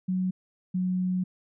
sine tone pair in turn, 185 / 183.4 Hz, F#3 / F#3, 0 / -15 cents, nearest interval unison, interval 15 cents, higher first, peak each -24 dBFS, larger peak neither, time 0.08-0.31 / 0.74-1.24 s, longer second, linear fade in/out 10 ms, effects none

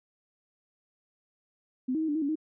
sine tone with pitch steps, 256 / 315.5 / 318.3 / 293.2 / 318.5 / 281.6 / 312.9 Hz, C4 / D#4 / D#4 / D4 / D#4 / C#4 / D#4, -38 / +24 / +39 / -3 / +41 / +27 / +10 cents, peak -26 dBFS, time 1.88-2.356 s, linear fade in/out 10 ms, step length 68 ms, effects none

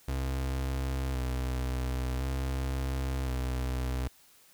35% pulse tone with vibrato, 64.9 Hz, C2, 13 cents flat, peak -28 dBFS, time 0.08-4.08 s, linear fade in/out 5 ms, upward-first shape square, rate 0.47 Hz, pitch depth 33 cents each way, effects white hiss -60 dBFS RMS until 4.53 s

